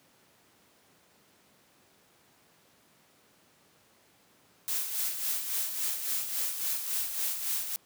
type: noise with tremolo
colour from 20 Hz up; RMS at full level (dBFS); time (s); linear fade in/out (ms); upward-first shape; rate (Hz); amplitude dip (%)
blue; -30; 4.68-7.76; 0; sine; 3.6; 55
effects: pink hiss -63 dBFS RMS until 7.85 s + high-pass 150 Hz 12 dB/octave